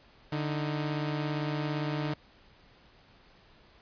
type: tone pair together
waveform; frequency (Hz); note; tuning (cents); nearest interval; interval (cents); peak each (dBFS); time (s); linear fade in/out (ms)
sawtooth; 148 / 313.6; D3 / D#4; +14 / +14; octave + minor second; 1300; -27 / -32; 0.32-2.14; 5
effects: pink hiss -59 dBFS RMS until 3.81 s + resampled to 11025 Hz